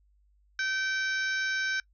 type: harmonic tone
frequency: 773 Hz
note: G5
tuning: 24 cents flat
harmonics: 2 / 3 / 4 / 5 / 6 / 7 / 8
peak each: -28 / -38 / -45 / -40 / -47 / -40 / -45 dBFS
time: 0.59-1.8 s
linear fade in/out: 2 ms
effects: noise-tail reverb RT60 0.1 s tail -24 dB re dry + added 50 Hz sine -62 dBFS peak until 1.93 s